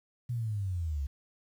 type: linear sweep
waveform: sine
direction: down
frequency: 123.5 to 66 Hz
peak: -30 dBFS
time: 0.29-1.07 s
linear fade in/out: 10 ms
effects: 10-bit